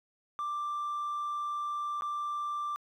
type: tone with dropouts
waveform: triangle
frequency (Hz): 1179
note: D6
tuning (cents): +6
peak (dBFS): -29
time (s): 0.39-2.76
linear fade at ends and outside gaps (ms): 0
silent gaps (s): 2.01-2.021
effects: tanh soft clip ceiling -27 dBFS